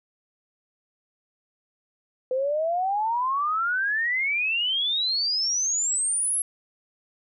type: exponential sweep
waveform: sine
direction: up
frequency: 503 to 11230 Hz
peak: -22 dBFS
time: 2.31-6.42 s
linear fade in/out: 2 ms
effects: none